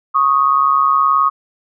sine tone pair together, 1105.5 / 1244.5 Hz, C#6 / D#6, -5 / 0 cents, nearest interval major second, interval 205 cents, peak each -13 dBFS, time 0.14-1.3 s, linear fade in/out 20 ms, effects none

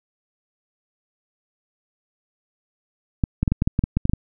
clicks, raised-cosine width 5 ms, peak -6 dBFS, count 12, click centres 3.238 / 3.43 / 3.478 / 3.52 / 3.621 / 3.675 / 3.791 / 3.839 / 3.97 / 4.054 / 4.096 / 4.135 s, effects none

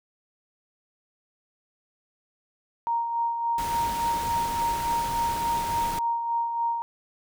sine tone with tremolo, 932.3 Hz, A#5, in tune, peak -22 dBFS, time 2.87-6.82 s, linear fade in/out 0 ms, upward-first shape sine, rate 3.5 Hz, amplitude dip 45%
pink noise, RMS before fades -35 dBFS, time 3.58-5.99 s, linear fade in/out 2 ms
effects none

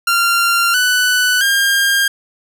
sawtooth tone with pitch steps, 1384 / 1491.9 / 1608.3 Hz, F6 / F#6 / G6, -16 / +14 / +44 cents, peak -8 dBFS, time 0.07-2.08 s, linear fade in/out 5 ms, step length 670 ms, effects none

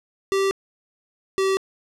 square tone pair in turn, 390 / 385.1 Hz, G4 / G4, -9 / -31 cents, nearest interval unison, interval 22 cents, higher first, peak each -19 dBFS, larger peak neither, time 0.32-0.51 / 1.38-1.57 s, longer neither, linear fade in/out 0 ms, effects low-pass 9000 Hz 12 dB/octave

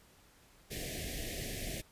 pink band-stop noise, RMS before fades -40 dBFS, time 0.7-1.82 s, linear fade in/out 20 ms, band 720 to 1700 Hz, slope 96 dB/octave, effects pink hiss -63 dBFS RMS until 1.91 s + resampled to 32000 Hz

